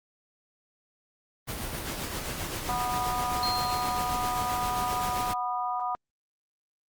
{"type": "noise with tremolo", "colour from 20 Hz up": "pink", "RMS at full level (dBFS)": -33, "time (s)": [1.47, 5.34], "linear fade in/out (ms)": 20, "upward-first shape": "sine", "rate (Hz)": 7.6, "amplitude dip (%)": 35}
{"type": "harmonic tone", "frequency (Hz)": 245.4, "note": "B3", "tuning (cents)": -11, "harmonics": [3, 4, 5], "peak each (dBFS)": [-31, -32, -33], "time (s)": [2.69, 5.95], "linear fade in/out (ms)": 0}
{"type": "tone with exponential decay", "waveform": "sine", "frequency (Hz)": 4206, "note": "C8", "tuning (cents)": 8, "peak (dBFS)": -27, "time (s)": [3.43, 4.54], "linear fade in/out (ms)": 1, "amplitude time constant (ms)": 240}
{"effects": ["Opus 32 kbps"]}